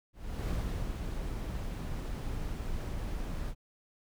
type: noise with ADSR envelope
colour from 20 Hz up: brown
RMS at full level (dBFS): -32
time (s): 0.13-3.55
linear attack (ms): 350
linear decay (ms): 410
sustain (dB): -4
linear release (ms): 60
effects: none